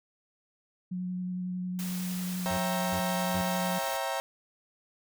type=tone with vibrato; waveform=sine; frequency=181.7 Hz; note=F#3; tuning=31 cents flat; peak=-31 dBFS; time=0.91-3.79 s; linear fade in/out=10 ms; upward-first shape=square; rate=11 Hz; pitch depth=9 cents each way
type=noise; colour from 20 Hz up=white; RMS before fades=-41 dBFS; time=1.79-3.97 s; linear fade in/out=0 ms
type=chord; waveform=35% pulse; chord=C# diminished seventh; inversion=none; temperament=equal with one note detuned; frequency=543.6 / 659.3 / 784 / 932.3 Hz; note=C#5 / E5 / G5 / Bb5; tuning=-34 / 0 / 0 / 0 cents; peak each=-34 dBFS; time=2.46-4.2 s; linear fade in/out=0 ms
type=tone bursts; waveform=sawtooth; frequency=91.9 Hz; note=F#2; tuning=11 cents flat; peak=-31 dBFS; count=3; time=2.5-3.42 s; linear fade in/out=10 ms; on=80 ms; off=340 ms
effects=none